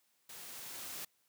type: noise with level ramp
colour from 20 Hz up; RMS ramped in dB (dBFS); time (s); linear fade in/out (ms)
white; -50 to -43; 0.29-1.05; 5
effects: white hiss -75 dBFS RMS until 1.28 s + high-pass 100 Hz 12 dB/octave